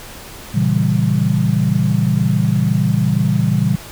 sine chord, A# diminished seventh, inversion none, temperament equal, 116.54 / 138.59 / 164.81 / 196 Hz, A#2 / C#3 / E3 / G3, 0 / 0 / 0 / 0 cents, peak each -18 dBFS, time 0.54-3.76 s, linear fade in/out 10 ms, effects pink hiss -35 dBFS RMS until 3.91 s

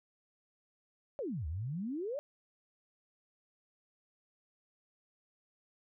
sine exponential two-way sweep, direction down then up, 607 to 71 to 607 Hz, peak -35 dBFS, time 1.19-2.19 s, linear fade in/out 0 ms, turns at 1.47 s, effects none

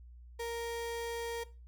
35% pulse tone, 466.2 Hz, A#4, in tune, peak -34 dBFS, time 0.39-1.44 s, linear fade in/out 10 ms, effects noise-tail reverb RT60 0.3 s tail -17 dB re dry + added 60 Hz sine -50 dBFS peak until 1.67 s

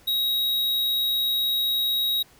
square tone, 3809 Hz, A#7, 37 cents sharp, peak -22 dBFS, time 0.07-2.23 s, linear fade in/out 10 ms, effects pink hiss -55 dBFS RMS until 2.39 s

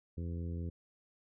harmonic tone, 85 Hz, F2, 46 cents flat, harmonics 1 / 2 / 3 / 4 / 5 / 6, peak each -37 / -43 / -48 / -51 / -53 / -57 dBFS, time 0.17-0.7 s, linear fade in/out 10 ms, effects none

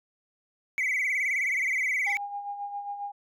triangle tone with vibrato, 2141 Hz, C7, 39 cents sharp, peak -22 dBFS, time 0.78-2.17 s, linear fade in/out 0 ms, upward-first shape sine, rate 19 Hz, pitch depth 130 cents each way
sine tone with tremolo, 811 Hz, G#5, 41 cents flat, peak -30 dBFS, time 2.06-3.12 s, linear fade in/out 10 ms, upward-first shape sine, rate 7.4 Hz, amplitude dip 55%
effects tanh soft clip ceiling -19 dBFS

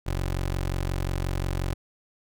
20% pulse tone, 45.62 Hz, F#1, 24 cents flat, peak -21 dBFS, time 0.06-1.74 s, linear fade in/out 10 ms, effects none

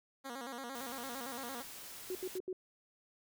10% pulse tone with vibrato, 254 Hz, B3, 49 cents sharp, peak -34 dBFS, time 0.24-1.63 s, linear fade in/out 20 ms, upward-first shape square, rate 8.8 Hz, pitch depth 110 cents each way
white noise, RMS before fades -49 dBFS, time 0.74-2.39 s, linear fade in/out 20 ms
sine tone bursts, 370 Hz, F#4, in tune, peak -36 dBFS, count 4, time 2.1-2.529 s, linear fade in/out 2 ms, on 51 ms, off 75 ms
effects none

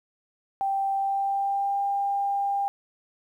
sine tone with pitch glide, 784 to 798.6 Hz, G5 to G5, 0 to +32 cents, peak -23 dBFS, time 0.61-2.68 s, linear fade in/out 0 ms, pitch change +32 cents, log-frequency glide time 0.96-1.81 s, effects 10-bit

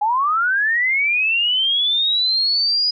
sine linear sweep, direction up, 809 to 4965 Hz, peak -15 dBFS, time 0.01-2.91 s, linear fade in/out 10 ms, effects none

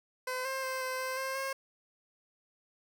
15% pulse tone with pitch steps, 510 / 530 / 522 / 516 / 519 / 530 / 538 Hz, C5 / C5 / C5 / C5 / C5 / C5 / C5, -44 / +22 / -4 / -24 / -14 / +22 / +48 cents, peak -27 dBFS, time 0.27-1.53 s, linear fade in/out 5 ms, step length 180 ms, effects none

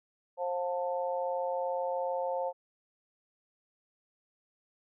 harmonic tone, 177.3 Hz, F3, 26 cents sharp, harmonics 3 / 4 / 5, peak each -32 / -37 / -36 dBFS, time 0.37-2.53 s, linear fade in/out 50 ms, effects none

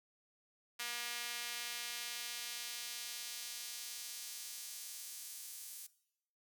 sawtooth tone with high-pass filter sweep, 238.9 Hz, A#3, 43 cents sharp, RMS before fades -45 dBFS, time 0.79-5.87 s, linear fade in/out 10 ms, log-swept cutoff 2000 to 8600 Hz, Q 0.8, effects noise-tail reverb RT60 0.8 s tail -19 dB re dry

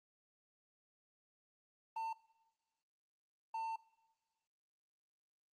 triangle tone bursts at uneven times, 898 Hz, A5, 35 cents sharp, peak -36 dBFS, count 2, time 1.96-2.13 / 3.54-3.76 s, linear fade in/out 5 ms, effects noise-tail reverb RT60 1.0 s tail -21 dB re dry + Opus 24 kbps

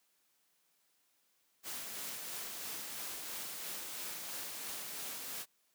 white noise with tremolo, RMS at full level -42 dBFS, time 1.63-5.46 s, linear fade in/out 50 ms, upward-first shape sine, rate 3 Hz, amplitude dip 25%, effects white hiss -75 dBFS RMS until 5.74 s + high-pass 150 Hz 12 dB/octave

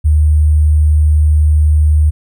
sine tone with sample-and-hold, 76 Hz, D#2, 40 cents flat, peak -6 dBFS, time 0.04-2.11 s, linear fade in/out 20 ms, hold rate 8820 Hz, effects none

